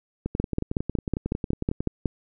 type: two click trains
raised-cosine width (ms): 3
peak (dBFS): -14 / -10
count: 18 / 10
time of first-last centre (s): 0.26-1.805 / 0.4-2.057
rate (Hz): 11 / 5.43
effects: none